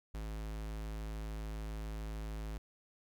square tone, 53.5 Hz, A1, 48 cents flat, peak -40 dBFS, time 0.14-2.58 s, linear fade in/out 5 ms, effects 13-bit

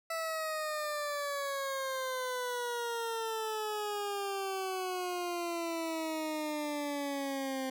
20% pulse exponential sweep, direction down, 659.3 to 261.6 Hz, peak -29 dBFS, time 0.1-7.7 s, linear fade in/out 5 ms, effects none

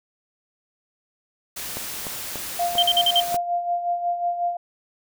white noise, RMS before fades -32 dBFS, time 1.56-3.37 s, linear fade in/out 10 ms
clicks, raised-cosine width 1 ms, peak -17 dBFS, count 5, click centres 1.77 / 2.068 / 2.357 / 2.754 / 3.344 s
sine tone with tremolo, 698.5 Hz, F5, in tune, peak -19 dBFS, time 2.59-4.57 s, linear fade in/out 5 ms, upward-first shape sine, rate 5.5 Hz, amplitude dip 60%
sine tone bursts, 3136 Hz, G7, in tune, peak -15 dBFS, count 5, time 2.78-3.201 s, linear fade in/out 2 ms, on 45 ms, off 49 ms
effects none

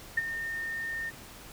sine tone with ADSR envelope, 1823 Hz, A#6, 39 cents flat, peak -21 dBFS, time 0.17-1.11 s, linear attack 8 ms, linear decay 27 ms, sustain -11 dB, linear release 25 ms, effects pink hiss -48 dBFS RMS until 1.52 s

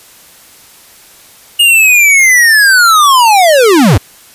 square linear sweep, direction down, 2867 to 73.42 Hz, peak -4 dBFS, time 1.59-3.98 s, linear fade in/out 10 ms, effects white hiss -39 dBFS RMS until 4.34 s + resampled to 32000 Hz

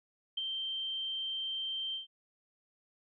sine tone with ADSR envelope, 3136 Hz, G7, in tune, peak -30 dBFS, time 0.37-2.07 s, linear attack 8 ms, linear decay 18 ms, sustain -4 dB, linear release 130 ms, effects none

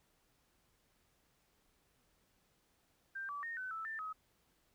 sine tone with pitch steps, 1575 / 1152 / 1843 / 1514 / 1316 / 1782 / 1271 Hz, G6 / D6 / A#6 / F#6 / E6 / A6 / D#6, +8 / -34 / -20 / +39 / -3 / +22 / +36 cents, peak -40 dBFS, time 3.15-4.13 s, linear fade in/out 10 ms, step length 140 ms, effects pink hiss -75 dBFS RMS until 4.74 s

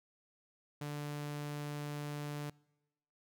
sawtooth tone, 146.83 Hz, D3, in tune, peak -35 dBFS, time 0.81-2.5 s, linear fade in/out 5 ms, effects noise-tail reverb RT60 1.0 s tail -25 dB re dry

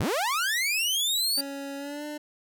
sawtooth linear sweep, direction up, 56.8 to 4684 Hz, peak -21 dBFS, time 0-1.41 s, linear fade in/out 5 ms
25% pulse tone with pitch glide, 278.2 to 298.2 Hz, C#4 to D4, +6 to +27 cents, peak -30 dBFS, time 1.37-2.18 s, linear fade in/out 10 ms, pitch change +121 cents, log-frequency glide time 1.77-2.05 s
effects none

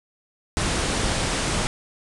pink low-pass noise, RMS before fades -24 dBFS, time 0.57-1.67 s, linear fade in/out 0 ms, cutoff 10000 Hz, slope 96 dB/octave, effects none

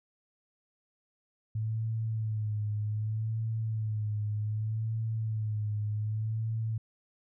sine tone with vibrato, 108.5 Hz, A2, 24 cents flat, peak -29 dBFS, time 1.55-6.78 s, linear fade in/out 5 ms, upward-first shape sine, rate 0.65 Hz, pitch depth 54 cents each way, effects none

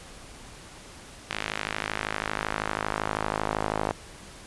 sawtooth tone with band-pass filter sweep, 52.7 Hz, G#1, 26 cents sharp, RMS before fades -31 dBFS, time 1.3-3.92 s, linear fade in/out 5 ms, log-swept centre 2500 to 800 Hz, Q 1.2, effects pink hiss -46 dBFS RMS until 4.46 s + resampled to 24000 Hz

